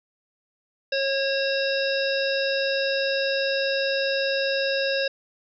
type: harmonic tone with a mistuned harmonic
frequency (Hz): 545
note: C#5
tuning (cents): -29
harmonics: 1 / 3 / 5 / 7 / 9 / 10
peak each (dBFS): -24 / -29 / -31 / -32 / -34 / -34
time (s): 0.92-5.08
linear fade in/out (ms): 5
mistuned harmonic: 10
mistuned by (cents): -54
effects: none